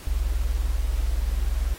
sine tone pair together, 41.14 / 61.74 Hz, E1 / B1, -3 / 0 cents, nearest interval perfect fifth, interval 703 cents, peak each -24 dBFS, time 0.07-1.74 s, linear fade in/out 0 ms, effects pink hiss -43 dBFS RMS until 1.78 s + AAC 48 kbps

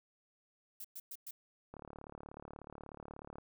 violet noise bursts, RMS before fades -46 dBFS, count 4, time 0.8-1.31 s, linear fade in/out 5 ms, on 45 ms, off 110 ms
click train, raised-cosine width 1 ms, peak -34 dBFS, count 61, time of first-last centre 1.74-3.384 s, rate 36.5 Hz
effects none

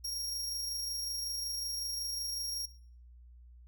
sawtooth tone with amplitude modulation, 5588 Hz, F8, in tune, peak -31 dBFS, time 0.04-2.66 s, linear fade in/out 10 ms, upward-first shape sine, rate 25.4 Hz, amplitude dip 30%, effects noise-tail reverb RT60 0.5 s tail -18 dB re dry + added 60 Hz sine -52 dBFS peak until 3.67 s

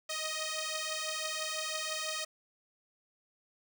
5% pulse beating tone pair, 622.3 / 628.3 Hz, D#5 / D#5, 0 / +17 cents, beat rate 6 Hz, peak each -26 dBFS, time 0.09-2.25 s, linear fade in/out 10 ms, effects none

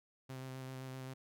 sawtooth tone with vibrato, 130.81 Hz, C3, in tune, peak -40 dBFS, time 0.29-1.14 s, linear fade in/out 10 ms, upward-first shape square, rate 7.7 Hz, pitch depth 13 cents each way, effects none

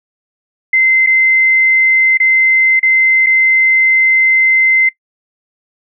sine tone with dropouts, 2070 Hz, C7, 19 cents flat, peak -7 dBFS, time 0.73-4.89 s, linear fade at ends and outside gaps 5 ms, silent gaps 1.064-1.07 / 2.174-2.2 / 2.795-2.829 / 3.263-3.267 s, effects noise-tail reverb RT60 0.1 s tail -21 dB re dry

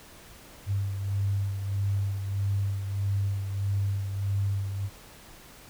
sine beating tone pair, 98.9 / 100.5 Hz, G2 / G2, +16 / +44 cents, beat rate 1.6 Hz, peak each -26 / -35 dBFS, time 0.66-4.9 s, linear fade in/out 50 ms, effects pink hiss -50 dBFS RMS until 5.69 s

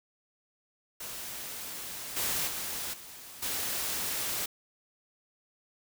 white noise with level steps, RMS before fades -40 / -31 / -36 / -47 / -33 dBFS, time 1-4.46 s, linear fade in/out 5 ms, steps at 2.16 / 2.47 / 2.93 / 3.42 s, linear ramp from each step 10 ms, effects none

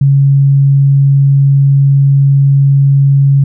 sine tone, 138.7 Hz, C#3, 1 cent sharp, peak -4 dBFS, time 0.01-3.44 s, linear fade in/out 5 ms, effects none

